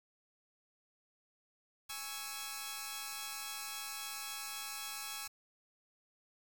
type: chord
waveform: 5% pulse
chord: C# minor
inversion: second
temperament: equal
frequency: 830.6 / 1108.7 / 1318.5 Hz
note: G#5 / C#6 / E6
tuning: 0 / 0 / 0 cents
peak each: -34 / -35 / -34 dBFS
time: 1.89-5.28 s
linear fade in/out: 10 ms
effects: 9-bit